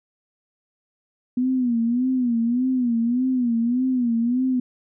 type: tone with vibrato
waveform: sine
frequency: 244.2 Hz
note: B3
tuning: 19 cents flat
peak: -18 dBFS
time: 1.37-4.6 s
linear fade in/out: 5 ms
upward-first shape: sine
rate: 1.7 Hz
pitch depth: 110 cents each way
effects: none